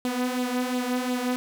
sawtooth tone with flanger, 249.8 Hz, B3, 20 cents sharp, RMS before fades -27 dBFS, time 0.05-1.36 s, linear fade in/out 0 ms, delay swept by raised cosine 0.25 to 3.95 ms, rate 2.8 Hz, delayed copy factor +0.55, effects none

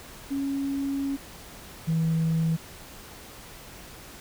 sine tone pair in turn, 276.3 / 162.55 Hz, C#4 / E3, -6 / -24 cents, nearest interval major sixth, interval 918 cents, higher first, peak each -25 / -20 dBFS, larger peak second, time 0.3-1.17 / 1.87-2.57 s, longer first, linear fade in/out 20 ms, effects tanh soft clip ceiling -19 dBFS + pink hiss -45 dBFS RMS until 4.2 s

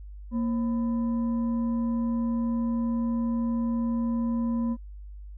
sine tone with frequency modulation, 233.1 Hz, A#3, in tune, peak -24 dBFS, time 0.31-4.77 s, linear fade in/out 50 ms, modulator 768 Hz, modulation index 0.25, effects added 50 Hz sine -39 dBFS peak until 5.37 s

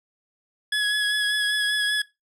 25% pulse tone with vibrato, 1684 Hz, G#6, 24 cents sharp, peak -17 dBFS, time 0.72-2.02 s, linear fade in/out 5 ms, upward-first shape sine, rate 5.1 Hz, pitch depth 20 cents each way, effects noise-tail reverb RT60 0.2 s tail -19 dB re dry + low-pass 9000 Hz 12 dB/octave

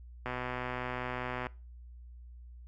click train, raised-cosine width 0.5 ms, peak -21 dBFS, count 152, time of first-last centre 0.26-1.468 s, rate 125 Hz, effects noise-tail reverb RT60 0.3 s tail -21 dB re dry + added 60 Hz sine -47 dBFS peak until 2.67 s

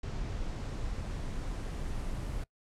brown noise with low-pass filter sweep, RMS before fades -36 dBFS, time 0.03-2.44 s, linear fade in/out 5 ms, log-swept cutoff 6400 to 11000 Hz, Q 1.1, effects noise-tail reverb RT60 0.1 s tail -22 dB re dry

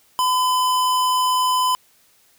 square tone, 1011 Hz, B5, 40 cents sharp, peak -17 dBFS, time 0.19-1.75 s, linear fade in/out 0 ms, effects white hiss -57 dBFS RMS until 2.38 s

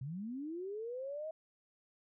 sine linear sweep, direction up, 122.1 to 643 Hz, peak -39 dBFS, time 0.01-1.31 s, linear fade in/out 5 ms, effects none

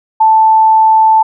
sine tone, 880 Hz, A5, in tune, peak -4 dBFS, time 0.2-1.23 s, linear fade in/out 10 ms, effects none

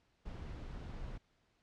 brown noise, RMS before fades -45 dBFS, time 0.25-1.18 s, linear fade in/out 10 ms, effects pink hiss -75 dBFS RMS until 1.62 s + low-pass 5000 Hz 12 dB/octave

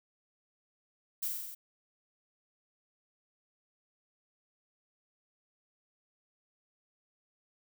violet noise with echo, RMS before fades -34 dBFS, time 1.22-1.28 s, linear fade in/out 10 ms, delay 45 ms, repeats 6, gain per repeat -2 dB, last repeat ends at 1.55 s, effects none

